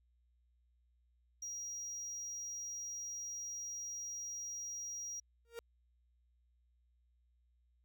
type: tone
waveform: triangle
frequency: 5720 Hz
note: F8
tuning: 41 cents sharp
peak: -40 dBFS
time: 1.42-5.2 s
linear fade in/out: 5 ms
type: tone with exponential growth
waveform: 45% pulse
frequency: 466.2 Hz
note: A#4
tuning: in tune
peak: -40 dBFS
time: 5.45-5.59 s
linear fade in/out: 0 ms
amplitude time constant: 29 ms
effects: added 60 Hz sine -70 dBFS peak until 7.84 s